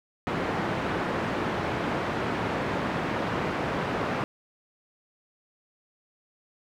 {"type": "band-pass noise", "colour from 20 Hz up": "pink", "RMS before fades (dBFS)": -29, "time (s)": [0.27, 4.24], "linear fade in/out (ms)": 0, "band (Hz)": [140, 1800], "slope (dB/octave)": 12, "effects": []}